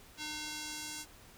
square tone with band-pass filter sweep, 303.7 Hz, D#4, 42 cents flat, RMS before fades -42 dBFS, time 0.17-1.06 s, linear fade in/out 50 ms, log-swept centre 4300 to 7500 Hz, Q 0.99, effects pink hiss -57 dBFS RMS until 1.37 s

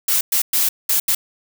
blue noise bursts at uneven times, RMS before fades -17 dBFS, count 5, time 0.08-0.21 / 0.32-0.42 / 0.53-0.69 / 0.89-1 / 1.08-1.15 s, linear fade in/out 5 ms, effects none

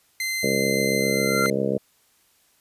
sawtooth tone, 2072 Hz, C7, 17 cents flat, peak -21 dBFS, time 0.2-1.5 s, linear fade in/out 2 ms
harmonic tone, 67.4 Hz, C#2, 48 cents flat, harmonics 2 / 3 / 4 / 5 / 6 / 7 / 8 / 9, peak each -32 / -27 / -31 / -32 / -29 / -26 / -30 / -31 dBFS, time 0.43-1.78 s, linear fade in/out 5 ms
triangle tone with exponential growth, 1378 Hz, F6, 24 cents flat, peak -17 dBFS, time 1-1.46 s, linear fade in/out 0 ms, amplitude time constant 100 ms
effects white hiss -62 dBFS RMS until 2.6 s + resampled to 32000 Hz

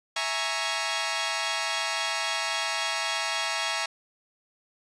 10% pulse chord, A# half-diminished seventh, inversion second, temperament equal, 659.3 / 830.6 / 932.3 / 1108.7 Hz, E5 / G#5 / A#5 / C#6, 0 / 0 / 0 / 0 cents, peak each -24 dBFS, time 0.16-3.86 s, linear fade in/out 5 ms, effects resampled to 22050 Hz + 9-bit

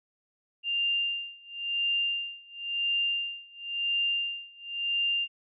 sine tone with tremolo, 2794 Hz, F7, in tune, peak -24 dBFS, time 0.63-5.28 s, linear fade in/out 50 ms, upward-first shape sine, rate 0.96 Hz, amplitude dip 95%, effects none

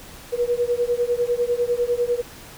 sine beating tone pair, 477.7 / 487.7 Hz, A#4 / B4, +42 / -22 cents, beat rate 10 Hz, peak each -22 dBFS, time 0.32-2.22 s, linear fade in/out 20 ms, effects pink hiss -42 dBFS RMS until 2.57 s

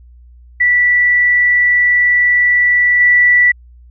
sine tone with level steps, 1961 Hz, B6, 13 cents flat, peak -8 / -6 dBFS, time 0.6-3.52 s, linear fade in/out 10 ms, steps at 3 s, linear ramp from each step 5 ms, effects added 60 Hz sine -38 dBFS peak until 3.9 s

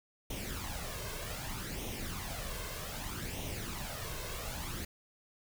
pink noise with flanger, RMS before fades -40 dBFS, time 0.3-4.85 s, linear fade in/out 5 ms, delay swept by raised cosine 0.32 to 1.92 ms, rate 0.64 Hz, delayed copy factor +0.6, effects none

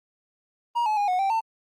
triangle tone with pitch steps, 948 / 856 / 818 / 732 / 781 / 896 Hz, A#5 / A5 / G#5 / F#5 / G5 / A5, +29 / -48 / -26 / -19 / -7 / +31 cents, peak -19 dBFS, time 0.75-1.41 s, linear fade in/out 20 ms, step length 110 ms, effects Opus 32 kbps

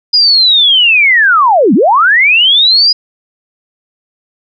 sine linear two-way sweep, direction down then up, 4978 to 176.5 to 4978 Hz, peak -4 dBFS, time 0.13-2.93 s, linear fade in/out 10 ms, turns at 1.74 s, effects none

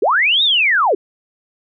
sine linear two-way sweep, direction up then down, 329.6 to 3798 to 329.6 Hz, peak -11 dBFS, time 0.02-0.95 s, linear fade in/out 5 ms, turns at 0.43 s, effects none

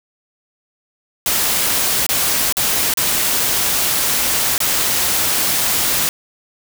white noise with dropouts, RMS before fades -17 dBFS, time 1.26-6.09 s, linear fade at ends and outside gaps 1 ms, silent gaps 2.065-2.09 / 2.525-2.569 / 2.938-2.973 / 4.58-4.603 s, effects none

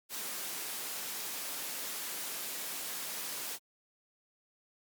white noise, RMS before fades -39 dBFS, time 0.09-3.59 s, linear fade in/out 50 ms, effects high-pass 200 Hz 12 dB/octave + Opus 48 kbps

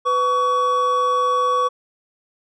triangle tone pair together, 499.6 / 1128.7 Hz, B4 / C#6, +20 / +31 cents, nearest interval octave + major second, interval 1411 cents, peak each -20 / -15 dBFS, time 0.05-1.69 s, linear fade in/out 20 ms, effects resampled to 22050 Hz

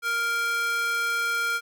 square tone with high-pass filter, 466.2 Hz, A#4, in tune, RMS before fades -26 dBFS, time 0.02-1.61 s, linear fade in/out 50 ms, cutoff 1500 Hz, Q 2.8, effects none

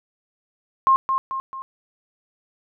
sine tone with echo, 1066 Hz, C6, 32 cents sharp, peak -12 dBFS, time 0.87-0.96 s, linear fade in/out 0 ms, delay 220 ms, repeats 3, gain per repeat -6 dB, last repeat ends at 1.62 s, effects none

